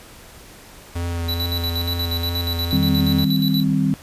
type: tone with vibrato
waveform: square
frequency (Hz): 85.2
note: F2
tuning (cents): -42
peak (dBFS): -23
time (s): 0.95-3.25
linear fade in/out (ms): 10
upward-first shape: sine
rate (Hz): 2.3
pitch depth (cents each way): 20
type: tone with tremolo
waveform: square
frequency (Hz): 3951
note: B7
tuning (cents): 0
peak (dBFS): -23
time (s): 1.28-3.64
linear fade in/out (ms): 10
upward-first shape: square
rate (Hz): 8.4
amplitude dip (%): 70
type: chord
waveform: sine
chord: C minor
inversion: first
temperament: equal with one note detuned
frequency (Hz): 155.56 / 196 / 262.7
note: Eb3 / G3 / C4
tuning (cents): 0 / 0 / +7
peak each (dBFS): -20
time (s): 2.73-3.94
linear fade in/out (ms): 0
effects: pink hiss -43 dBFS RMS until 4.02 s + resampled to 32000 Hz